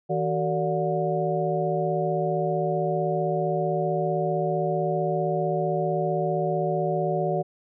sine tone cluster, 160.9 / 377.3 / 452.8 / 580 / 719 Hz, E3 / F#4 / A4 / D5 / F#5, -42 / +34 / +50 / -22 / -50 cents, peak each -28 / -28 / -32 / -28 / -29 dBFS, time 0.09-7.43 s, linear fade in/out 20 ms, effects none

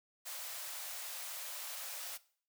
white high-pass noise, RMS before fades -44 dBFS, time 0.25-2.18 s, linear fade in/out 20 ms, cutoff 510 Hz, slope 96 dB/octave, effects noise-tail reverb RT60 0.5 s tail -19 dB re dry

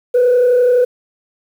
sine tone with frequency modulation, 493.9 Hz, B4, in tune, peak -7 dBFS, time 0.14-0.85 s, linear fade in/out 10 ms, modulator 31.8 Hz, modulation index 0.39, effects tanh soft clip ceiling -6 dBFS + 7-bit

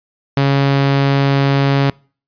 sawtooth tone, 138.59 Hz, C#3, in tune, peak -7 dBFS, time 0.37-1.9 s, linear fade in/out 2 ms, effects noise-tail reverb RT60 0.4 s tail -25 dB re dry + resampled to 11025 Hz

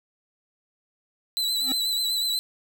40% pulse tone with vibrato, 3991 Hz, B7, 17 cents sharp, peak -22 dBFS, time 1.37-2.39 s, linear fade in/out 0 ms, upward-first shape triangle, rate 8.2 Hz, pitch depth 49 cents each way
square tone with exponential growth, 261.6 Hz, C4, in tune, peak -27 dBFS, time 1.57-1.72 s, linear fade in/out 0 ms, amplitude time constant 32 ms
effects none

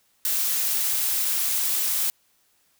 blue noise, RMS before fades -24 dBFS, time 0.25-2.1 s, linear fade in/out 0 ms, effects white hiss -65 dBFS RMS until 2.79 s

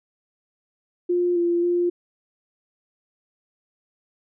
sine tone with pitch steps, 353.2 / 344.8 / 350.3 Hz, F4 / F4 / F4, +20 / -22 / +5 cents, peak -18 dBFS, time 1.09-1.9 s, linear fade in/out 10 ms, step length 270 ms, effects none

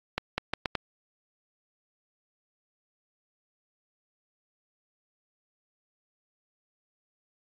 accelerating click train, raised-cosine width 0.3 ms, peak -11 dBFS, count 5, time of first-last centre 0.18-0.753 s, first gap 200 ms, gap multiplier 0.78, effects AAC 48 kbps

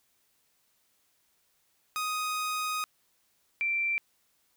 sawtooth / sine tone pair in turn, 1249 / 2350 Hz, D#6 / D7, +6 / +1 cents, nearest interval major seventh, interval 1095 cents, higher second, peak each -26 dBFS, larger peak neither, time 1.96-2.84 / 3.61-3.98 s, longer first, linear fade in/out 0 ms, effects white hiss -71 dBFS RMS until 4.56 s

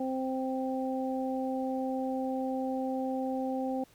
harmonic tone, 261.6 Hz, C4, in tune, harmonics 1 / 2 / 3, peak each -32 / -35 / -37 dBFS, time 0-3.84 s, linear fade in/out 5 ms, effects pink hiss -62 dBFS RMS until 3.94 s

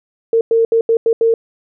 sine tone bursts at uneven times, 456.1 Hz, A#4, 38 cents flat, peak -9 dBFS, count 6, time 0.33-0.41 / 0.51-0.65 / 0.72-0.81 / 0.89-0.97 / 1.06-1.13 / 1.21-1.34 s, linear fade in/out 2 ms, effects none

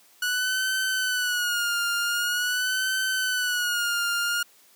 sawtooth tone with vibrato, 1466 Hz, F#6, 16 cents flat, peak -20 dBFS, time 0.22-4.43 s, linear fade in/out 5 ms, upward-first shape sine, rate 0.45 Hz, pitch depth 76 cents each way, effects white hiss -57 dBFS RMS until 4.75 s + high-pass 200 Hz 12 dB/octave

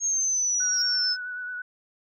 sine exponential sweep, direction down, 6540 to 5190 Hz, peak -22 dBFS, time 0-1.17 s, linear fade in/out 50 ms
sine tone with vibrato, 1480 Hz, F#6, in tune, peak -31 dBFS, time 0.6-1.62 s, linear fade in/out 5 ms, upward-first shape triangle, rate 9.1 Hz, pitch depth 27 cents each way
triangle tone with exponential growth, 5150 Hz, E8, 41 cents flat, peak -23 dBFS, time 0.69-0.82 s, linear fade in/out 2 ms, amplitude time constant 28 ms
effects none

